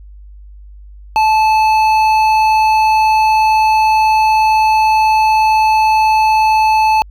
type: tone with hard clipping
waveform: sine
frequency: 871 Hz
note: A5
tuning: 18 cents flat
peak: -10 dBFS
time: 1.16-7.02 s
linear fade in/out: 0 ms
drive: 9 dB
effects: added 50 Hz sine -33 dBFS peak until 7.1 s